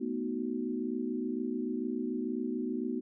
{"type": "chord", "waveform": "sine", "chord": "B dominant seventh", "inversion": "third", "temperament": "equal with one note detuned", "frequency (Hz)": [220, 246.9, 311.1, 373.2], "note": ["A3", "B3", "D#4", "F#4"], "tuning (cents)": [0, 0, 0, 15], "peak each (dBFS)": [-39, -34, -38, -38], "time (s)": [0, 3.01], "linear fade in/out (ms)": 20, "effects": []}